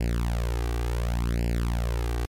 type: tone with flanger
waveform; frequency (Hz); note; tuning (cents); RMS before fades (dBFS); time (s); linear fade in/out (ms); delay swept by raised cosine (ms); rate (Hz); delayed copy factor
sawtooth; 58.5; A#1; +7; -26; 0-2.26; 10; 0.4 to 2.6; 0.69; +1
effects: MP3 64 kbps